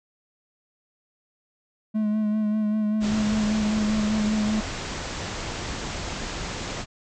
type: tone with vibrato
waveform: triangle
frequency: 213.4 Hz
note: G#3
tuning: 47 cents sharp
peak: -19 dBFS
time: 1.94-4.61 s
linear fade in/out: 20 ms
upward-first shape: sine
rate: 5.1 Hz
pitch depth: 27 cents each way
type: low-pass noise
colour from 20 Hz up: pink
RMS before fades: -32 dBFS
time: 3-6.86 s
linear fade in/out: 50 ms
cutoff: 7700 Hz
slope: 96 dB/octave
effects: none